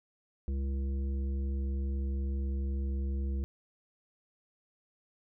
harmonic tone with a mistuned harmonic, 68 Hz, C#2, 33 cents flat, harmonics 1 / 3 / 5 / 7, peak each -30 / -42 / -47 / -54 dBFS, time 0.48-3.44 s, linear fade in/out 0 ms, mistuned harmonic 3, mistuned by -20 cents, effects none

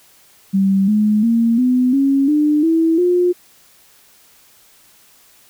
sine tone with pitch steps, 194.1 / 211.7 / 230.8 / 251.7 / 274.5 / 299.3 / 326.4 / 356 Hz, G3 / G#3 / A#3 / B3 / C#4 / D4 / E4 / F4, -17 / +33 / -17 / +33 / -17 / +33 / -17 / +33 cents, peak -11 dBFS, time 0.53-3.33 s, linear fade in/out 20 ms, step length 350 ms, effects white hiss -50 dBFS RMS until 5.49 s

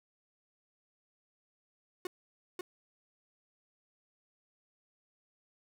45% pulse tone with echo, 363.9 Hz, F#4, 29 cents flat, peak -35 dBFS, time 2.05-2.07 s, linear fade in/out 2 ms, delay 540 ms, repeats 1, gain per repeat -2 dB, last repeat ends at 2.61 s, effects none

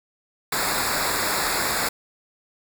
pink noise with comb filter, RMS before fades -24 dBFS, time 0.52-1.89 s, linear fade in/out 5 ms, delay 0.33 ms, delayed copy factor -0.85, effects none

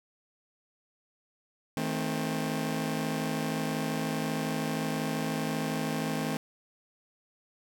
sawtooth chord, A diminished, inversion second, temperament just, 158.4 / 220 / 264 Hz, Eb3 / A3 / C4, +31 / 0 / +16 cents, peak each -30 dBFS, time 1.77-6.37 s, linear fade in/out 0 ms, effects none

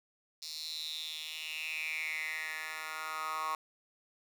10% pulse tone with high-pass filter sweep, 157 Hz, D#3, 16 cents sharp, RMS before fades -39 dBFS, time 0.42-3.55 s, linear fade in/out 2 ms, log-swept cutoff 4700 to 1100 Hz, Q 7, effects none

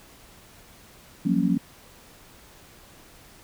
sine chord, Gb major seventh, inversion third, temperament equal with one note detuned, 174.61 / 189.32 / 233.1 / 277.2 Hz, F3 / Gb3 / Bb3 / Db4, 0 / +40 / 0 / 0 cents, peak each -25 dBFS, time 1.25-1.58 s, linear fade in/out 10 ms, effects pink hiss -51 dBFS RMS until 3.43 s

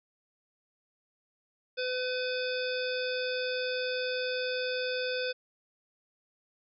harmonic tone, 505 Hz, B4, 39 cents sharp, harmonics 1 / 3 / 5 / 7 / 9 / 10, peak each -32 / -37 / -39 / -40 / -42 / -42 dBFS, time 1.77-5.33 s, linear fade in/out 20 ms, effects none

